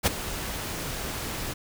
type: noise with ADSR envelope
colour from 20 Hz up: pink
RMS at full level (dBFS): -19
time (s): 0.03-1.54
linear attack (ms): 38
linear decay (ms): 16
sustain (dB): -14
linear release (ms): 16
effects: none

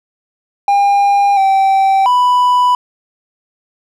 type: tone with pitch steps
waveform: triangle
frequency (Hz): 804 / 776 / 990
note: G5 / G5 / B5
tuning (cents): +44 / -18 / +4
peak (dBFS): -6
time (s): 0.68-2.75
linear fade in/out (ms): 2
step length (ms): 690
effects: none

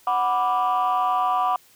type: chord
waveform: sine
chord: B minor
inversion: second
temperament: equal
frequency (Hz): 740 / 987.8 / 1174.7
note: F#5 / B5 / D6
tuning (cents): 0 / 0 / 0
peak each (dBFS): -21 / -23 / -22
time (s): 0.07-1.56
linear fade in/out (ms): 2
effects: tanh soft clip ceiling -14 dBFS + white hiss -55 dBFS RMS until 1.75 s

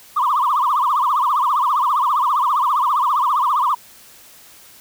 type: tone with vibrato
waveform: sine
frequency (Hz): 1089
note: C#6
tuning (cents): -31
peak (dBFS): -13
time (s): 0.16-3.75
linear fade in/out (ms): 10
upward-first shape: triangle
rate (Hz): 15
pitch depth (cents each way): 260
effects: tanh soft clip ceiling -10 dBFS + white hiss -45 dBFS RMS until 4.8 s

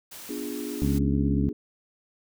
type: noise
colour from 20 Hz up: white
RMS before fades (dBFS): -42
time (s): 0.11-0.99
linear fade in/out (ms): 10
type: chord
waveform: sine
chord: B diminished seventh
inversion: none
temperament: equal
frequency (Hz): 246.9 / 293.7 / 349.2 / 415.3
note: B3 / D4 / F4 / Ab4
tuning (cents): 0 / 0 / 0 / 0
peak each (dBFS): -36 / -34 / -39 / -37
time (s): 0.29-1.53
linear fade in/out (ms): 5
type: harmonic tone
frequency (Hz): 69.3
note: C#2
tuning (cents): 0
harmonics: 1 / 2 / 3 / 4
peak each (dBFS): -27 / -27 / -27 / -27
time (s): 0.82-1.49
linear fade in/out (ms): 0
effects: none

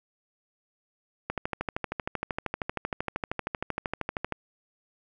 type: click train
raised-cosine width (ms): 0.5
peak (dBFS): -14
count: 40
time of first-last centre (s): 1.3-4.323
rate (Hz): 12.9
effects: none

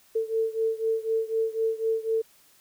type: beating tone pair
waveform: sine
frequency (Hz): 445.7 / 449.7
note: A4 / A4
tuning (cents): +22 / +38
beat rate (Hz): 4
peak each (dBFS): -26 / -28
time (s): 0.15-2.22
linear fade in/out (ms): 10
effects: white hiss -59 dBFS RMS until 2.6 s

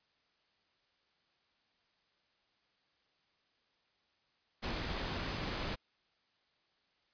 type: noise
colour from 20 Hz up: pink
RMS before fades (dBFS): -38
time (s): 4.62-5.76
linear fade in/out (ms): 20
effects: white hiss -75 dBFS RMS until 7.13 s + resampled to 11025 Hz

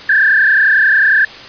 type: tone with frequency modulation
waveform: sine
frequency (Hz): 1661.2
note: G#6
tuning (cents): 0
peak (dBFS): -7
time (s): 0.09-1.25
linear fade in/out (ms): 5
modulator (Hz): 31.1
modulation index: 3.3
effects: white hiss -32 dBFS RMS until 1.48 s + resampled to 11025 Hz

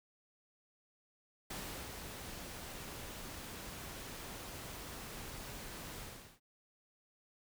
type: noise with ADSR envelope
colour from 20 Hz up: pink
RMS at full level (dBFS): -43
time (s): 1.5-6.4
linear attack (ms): 6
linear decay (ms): 400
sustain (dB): -4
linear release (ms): 400
effects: none

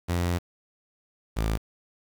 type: tone pair in turn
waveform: sawtooth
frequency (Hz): 87.31 / 54.32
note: F2 / A1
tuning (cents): 0 / -22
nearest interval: minor sixth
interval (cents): 822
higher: first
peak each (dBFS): -20 / -20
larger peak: neither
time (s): 0.08-0.39 / 1.36-1.58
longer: first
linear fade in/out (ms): 20
effects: 8-bit

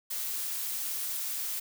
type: noise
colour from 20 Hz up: blue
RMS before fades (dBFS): -34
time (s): 0.1-1.6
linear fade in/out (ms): 10
effects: none

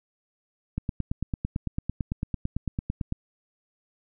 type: click train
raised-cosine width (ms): 5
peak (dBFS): -15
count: 22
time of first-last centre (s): 0.78-3.124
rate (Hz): 8.96
effects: none

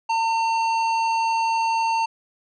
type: tone with hard clipping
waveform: sine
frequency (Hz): 906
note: A#5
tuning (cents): -50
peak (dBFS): -21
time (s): 0.09-2.06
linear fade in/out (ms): 10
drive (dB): 11
effects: resampled to 22050 Hz

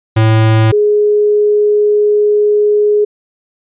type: tone pair in turn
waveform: square / sine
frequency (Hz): 110.6 / 417.6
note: A2 / G#4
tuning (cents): +9 / +10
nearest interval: octave + major seventh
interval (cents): 2301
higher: second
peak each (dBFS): -7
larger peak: neither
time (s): 0.16-0.72 / 0.72-3.05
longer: second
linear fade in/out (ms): 10
effects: resampled to 8000 Hz

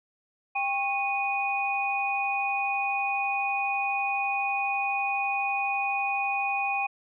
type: tone cluster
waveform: sine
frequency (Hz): 794 / 1094 / 2478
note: G5 / C#6 / D#7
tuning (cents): +22 / -23 / -8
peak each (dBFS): -28 / -37 / -28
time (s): 0.55-6.87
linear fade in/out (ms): 10
effects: none

